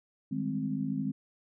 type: chord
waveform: sine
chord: Ab major seventh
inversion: second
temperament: equal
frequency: 155.56 / 196 / 207.7 / 261.6 Hz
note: Eb3 / G3 / Ab3 / C4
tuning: 0 / 0 / 0 / 0 cents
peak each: -36 / -39 / -35 / -33 dBFS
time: 0.31-1.12 s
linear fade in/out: 10 ms
effects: none